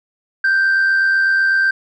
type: tone pair together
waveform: sine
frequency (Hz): 1480 / 1568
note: F#6 / G6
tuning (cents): 0 / 0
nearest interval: minor second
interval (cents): 100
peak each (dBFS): -22 / -10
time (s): 0.44-1.71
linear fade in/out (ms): 5
effects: tanh soft clip ceiling -10 dBFS